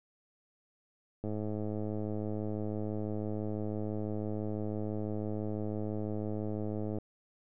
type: click train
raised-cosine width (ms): 2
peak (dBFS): -24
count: 610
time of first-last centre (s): 1.24-6.985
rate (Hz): 106
effects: none